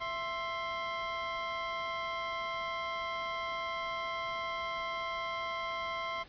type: tone pair together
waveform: 25% pulse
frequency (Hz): 666 / 1051.6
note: E5 / C6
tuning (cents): +18 / +8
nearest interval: minor sixth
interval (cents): 790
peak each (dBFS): -36 / -32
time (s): 0-6.24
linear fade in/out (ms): 20
effects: pink hiss -55 dBFS RMS until 6.28 s + resampled to 11025 Hz